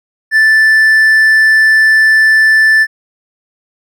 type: tone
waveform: triangle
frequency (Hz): 1760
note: A6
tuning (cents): 0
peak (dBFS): -3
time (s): 0.31-2.87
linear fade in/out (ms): 50
effects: none